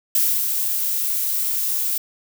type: noise with ADSR envelope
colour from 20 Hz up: violet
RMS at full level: -17 dBFS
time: 0.15-1.98 s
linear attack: 3 ms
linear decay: 280 ms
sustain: -5 dB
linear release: 4 ms
effects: none